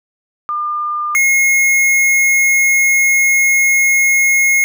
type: tone pair in turn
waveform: sine / square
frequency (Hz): 1203 / 2160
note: D6 / C#7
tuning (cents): +41 / -45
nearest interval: minor seventh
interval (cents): 1014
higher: second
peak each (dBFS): -16 / -10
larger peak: second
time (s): 0.49-1.15 / 1.15-4.64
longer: second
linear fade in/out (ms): 0
effects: none